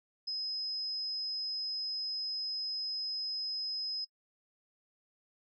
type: tone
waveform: sine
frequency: 5080 Hz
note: D#8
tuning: 35 cents sharp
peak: -33 dBFS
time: 0.27-4.05 s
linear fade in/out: 10 ms
effects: noise-tail reverb RT60 0.1 s tail -24 dB re dry